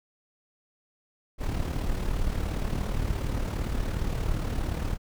brown noise with amplitude modulation, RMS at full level -26 dBFS, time 1.38-4.98 s, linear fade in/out 50 ms, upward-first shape sine, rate 37.2 Hz, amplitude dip 55%, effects none

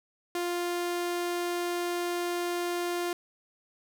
sawtooth tone, 350 Hz, F4, 4 cents sharp, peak -25 dBFS, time 0.35-3.13 s, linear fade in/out 2 ms, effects none

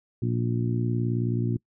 harmonic tone, 59 Hz, A#1, 22 cents sharp, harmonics 2 / 3 / 4 / 5 / 6, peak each -25 / -33 / -31 / -34 / -34 dBFS, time 0.22-1.57 s, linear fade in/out 5 ms, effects noise-tail reverb RT60 0.1 s tail -24 dB re dry

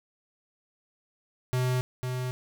square tone with echo, 126.8 Hz, B2, 46 cents sharp, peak -25 dBFS, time 1.53-1.81 s, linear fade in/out 0 ms, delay 500 ms, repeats 1, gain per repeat -5 dB, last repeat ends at 2.31 s, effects none

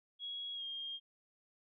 sine tone with pitch glide, 3322 to 3222 Hz, G#7 to G7, 0 to +47 cents, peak -40 dBFS, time 0.19-1 s, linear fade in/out 50 ms, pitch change -53 cents, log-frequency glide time 0.54-0.64 s, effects none

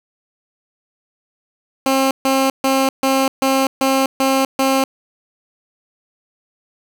15% pulse tone bursts, 267.5 Hz, C4, 38 cents sharp, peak -7 dBFS, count 8, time 1.86-4.84 s, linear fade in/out 2 ms, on 250 ms, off 140 ms, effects none

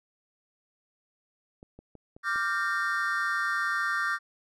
clicks, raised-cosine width 2 ms, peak -34 dBFS, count 5, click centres 1.629 / 1.79 / 1.953 / 2.165 / 2.359 s
triangle chord, G minor seventh, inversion second, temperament equal with one note detuned, 1174.7 / 1396.9 / 1568 / 1831.6 Hz, D6 / F6 / G6 / Bb6, 0 / 0 / 0 / -31 cents, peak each -30 dBFS, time 2.23-4.19 s, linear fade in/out 50 ms
effects none

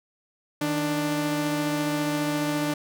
sawtooth tone pair together, 154.8 / 295 Hz, D#3 / D4, -9 / +8 cents, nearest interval major seventh, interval 1117 cents, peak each -27 / -21 dBFS, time 0.61-2.74 s, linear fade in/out 5 ms, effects none

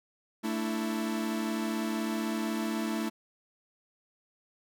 45% pulse chord, A suspended fourth, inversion none, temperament equal with one note detuned, 221.8 / 293.7 / 329.6 Hz, A3 / D4 / E4, +14 / 0 / 0 cents, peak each -32 / -38 / -35 dBFS, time 0.43-3.1 s, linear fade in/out 20 ms, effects none

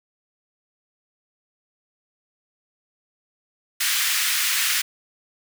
pink high-pass noise, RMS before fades -22 dBFS, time 3.8-4.82 s, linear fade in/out 10 ms, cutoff 1600 Hz, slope 24 dB/octave, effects none

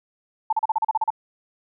sine tone bursts, 880 Hz, A5, in tune, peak -17 dBFS, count 10, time 0.5-1.104 s, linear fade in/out 5 ms, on 28 ms, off 36 ms, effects none

